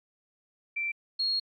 sine tone pair in turn, 2345 / 4288 Hz, D7 / C8, -3 / +42 cents, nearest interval minor seventh, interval 1045 cents, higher second, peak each -28 / -25 dBFS, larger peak second, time 0.76-0.92 / 1.19-1.4 s, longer second, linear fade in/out 10 ms, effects MP3 48 kbps

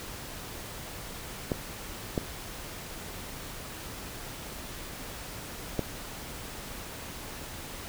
clicks, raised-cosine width 2 ms, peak -13 dBFS, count 3, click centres 1.518 / 2.178 / 5.793 s, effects pink hiss -41 dBFS RMS until 7.88 s

